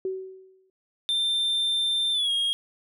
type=tone with exponential decay; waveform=sine; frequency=378.1 Hz; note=F#4; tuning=38 cents sharp; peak=-24 dBFS; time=0.05-0.7 s; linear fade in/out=2 ms; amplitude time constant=140 ms
type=tone with pitch glide; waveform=triangle; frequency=3579 to 3263 Hz; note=A7 to G#7; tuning=+29 to -31 cents; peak=-21 dBFS; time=1.09-2.53 s; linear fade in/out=0 ms; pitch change=-160 cents; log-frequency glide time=2.12-2.31 s
effects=none